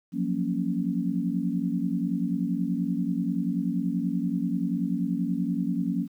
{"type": "chord", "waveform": "sine", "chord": "Gb major seventh", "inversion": "third", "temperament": "equal", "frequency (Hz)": [174.61, 185, 233.1, 277.2], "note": ["F3", "Gb3", "Bb3", "Db4"], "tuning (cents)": [0, 0, 0, 0], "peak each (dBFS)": -30, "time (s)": [0.12, 6.08], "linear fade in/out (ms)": 50, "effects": ["10-bit"]}